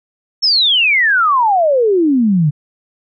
sine exponential sweep, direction down, 5500 to 141.3 Hz, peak -9 dBFS, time 0.42-2.51 s, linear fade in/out 20 ms, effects none

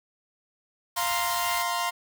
white band-stop noise, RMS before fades -34 dBFS, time 0.96-1.63 s, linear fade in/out 10 ms, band 130 to 790 Hz, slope 24 dB/octave
sawtooth chord, F suspended fourth, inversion none, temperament equal, 698.5 / 932.3 / 1046.5 Hz, F5 / Bb5 / C6, 0 / 0 / 0 cents, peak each -27 / -28 / -25 dBFS, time 0.96-1.91 s, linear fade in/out 20 ms
effects none

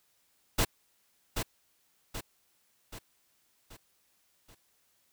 pink noise with echo, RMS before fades -26 dBFS, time 0.58-0.65 s, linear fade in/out 10 ms, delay 780 ms, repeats 5, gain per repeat -6 dB, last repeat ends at 4.55 s, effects white hiss -71 dBFS RMS until 5.12 s

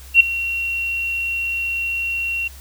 sine tone with ADSR envelope, 2738 Hz, F7, 35 cents flat, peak -3 dBFS, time 0.14-2.48 s, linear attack 63 ms, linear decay 6 ms, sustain -17 dB, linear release 7 ms, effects added 66 Hz sine -38 dBFS peak until 2.6 s + white hiss -44 dBFS RMS until 2.6 s

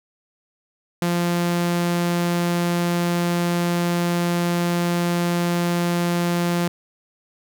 sawtooth tone, 173.4 Hz, F3, 12 cents flat, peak -15 dBFS, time 1.02-6.68 s, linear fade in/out 2 ms, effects 9-bit

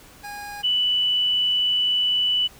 25% pulse / sine tone pair in turn, 820 / 2972 Hz, G#5 / F#7, -22 / +7 cents, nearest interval octave + minor seventh, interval 2229 cents, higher second, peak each -29 / -18 dBFS, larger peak second, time 0.23-0.63 / 0.63-2.48 s, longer second, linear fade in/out 20 ms, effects pink hiss -48 dBFS RMS until 2.59 s

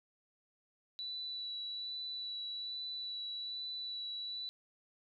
sine tone with vibrato, 3951 Hz, B7, in tune, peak -39 dBFS, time 0.99-4.49 s, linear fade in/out 0 ms, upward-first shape sine, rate 1.2 Hz, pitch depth 13 cents each way, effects none

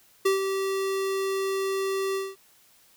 square tone with ADSR envelope, 387.4 Hz, G4, 20 cents flat, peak -19 dBFS, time 0.25-2.36 s, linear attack 9 ms, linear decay 130 ms, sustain -7 dB, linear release 210 ms, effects white hiss -59 dBFS RMS until 2.96 s

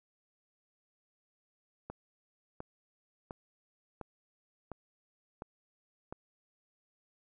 click train, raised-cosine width 1 ms, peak -27 dBFS, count 7, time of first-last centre 1.9-6.125 s, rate 1.42 Hz, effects none

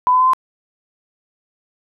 sine tone with pitch steps, 1000 / 1012.2 / 1024.6 / 1037.1 Hz, B5 / B5 / C6 / C6, +21 / +42 / -37 / -16 cents, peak -10 dBFS, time 0.07-0.334 s, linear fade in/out 0 ms, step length 66 ms, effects none

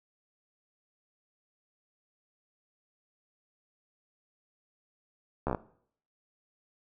slowing click train, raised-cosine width 1 ms, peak -16 dBFS, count 6, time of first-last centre 5.47-5.548 s, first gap 13 ms, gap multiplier 1.09, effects noise-tail reverb RT60 0.6 s tail -19 dB re dry

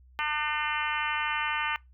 harmonic tone, 301 Hz, D4, 43 cents sharp, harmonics 3 / 4 / 5 / 6 / 7 / 8 / 9 / 10, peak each -33 / -34 / -35 / -36 / -36 / -37 / -38 / -38 dBFS, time 0.19-1.76 s, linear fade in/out 0 ms, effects noise-tail reverb RT60 0.2 s tail -23 dB re dry + added 63 Hz sine -53 dBFS peak until 1.93 s

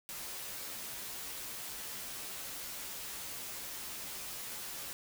white noise with comb filter, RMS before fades -43 dBFS, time 0.09-4.93 s, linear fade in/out 0 ms, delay 12 ms, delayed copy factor -0.7, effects none

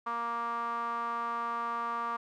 sawtooth tone with band-pass filter, 234.1 Hz, A#3, 8 cents sharp, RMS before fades -34 dBFS, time 0.06-2.17 s, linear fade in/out 10 ms, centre 1100 Hz, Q 9.4, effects none

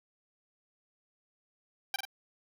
10% pulse tone with echo, 784 Hz, G5, in tune, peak -21 dBFS, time 1.94-1.96 s, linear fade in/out 2 ms, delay 46 ms, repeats 2, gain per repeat -5 dB, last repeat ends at 2.052 s, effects none

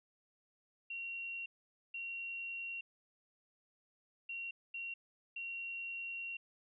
sine tone bursts at uneven times, 2745 Hz, F7, 31 cents flat, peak -40 dBFS, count 5, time 0.9-1.46 / 1.94-2.81 / 4.29-4.51 / 4.74-4.94 / 5.36-6.37 s, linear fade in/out 5 ms, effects none

